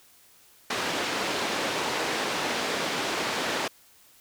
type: band-pass noise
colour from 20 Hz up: pink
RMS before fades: -29 dBFS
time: 0.7-3.68 s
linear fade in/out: 5 ms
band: 320 to 5100 Hz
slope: 12 dB/octave
effects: white hiss -57 dBFS RMS until 4.2 s